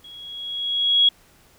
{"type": "tone with level ramp", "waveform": "sine", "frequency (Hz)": 3322, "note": "G#7", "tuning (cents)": 0, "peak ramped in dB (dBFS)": [-40, -11], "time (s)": [0.04, 1.09], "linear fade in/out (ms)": 5, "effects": ["pink hiss -55 dBFS RMS until 1.58 s"]}